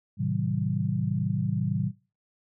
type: chord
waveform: sine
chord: A diminished seventh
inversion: none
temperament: just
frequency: 110 / 132 / 158.4 / 190.08 Hz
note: A2 / C3 / Eb3 / Gb3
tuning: 0 / +16 / +31 / +47 cents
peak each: -30 dBFS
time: 0.17-1.92 s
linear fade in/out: 50 ms
effects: noise-tail reverb RT60 0.3 s tail -19 dB re dry